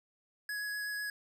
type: tone with vibrato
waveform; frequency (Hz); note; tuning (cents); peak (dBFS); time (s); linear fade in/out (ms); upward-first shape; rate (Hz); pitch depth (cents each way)
square; 1676; G#6; +15; -36; 0.49-1.1; 2; triangle; 8; 11
effects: none